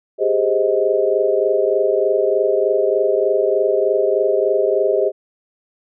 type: chord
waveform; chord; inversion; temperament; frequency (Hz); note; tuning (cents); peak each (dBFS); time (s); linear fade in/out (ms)
sine; Ab major seventh; third; equal with one note detuned; 392 / 415.3 / 523.3 / 627.3; G4 / Ab4 / C5 / Eb5; 0 / 0 / 0 / +14; -19 / -19 / -20 / -19; 0.18-5.12; 50
effects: none